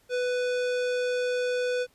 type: tone with hard clipping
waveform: sine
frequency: 496.2 Hz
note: B4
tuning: 8 cents sharp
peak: -27 dBFS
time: 0.09-1.87 s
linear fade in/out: 50 ms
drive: 18 dB
effects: pink hiss -64 dBFS RMS until 1.94 s + resampled to 32000 Hz